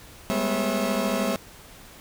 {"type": "tone cluster", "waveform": "35% pulse", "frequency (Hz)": [196.8, 209.9, 245.6, 541, 653], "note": ["G3", "G#3", "B3", "C#5", "E5"], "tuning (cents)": [7, 19, -9, -42, -17], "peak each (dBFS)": -28, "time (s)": [0.3, 1.36], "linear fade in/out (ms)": 0, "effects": ["pink hiss -47 dBFS RMS until 2 s"]}